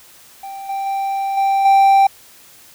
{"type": "tone with level steps", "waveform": "triangle", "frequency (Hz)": 784, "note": "G5", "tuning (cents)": 0, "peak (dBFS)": [-26, -18, -16, -11, -6], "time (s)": [0.43, 2.07], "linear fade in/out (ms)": 5, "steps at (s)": [0.69, 0.86, 1.37, 1.65], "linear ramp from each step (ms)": 5, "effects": ["white hiss -45 dBFS RMS until 2.74 s"]}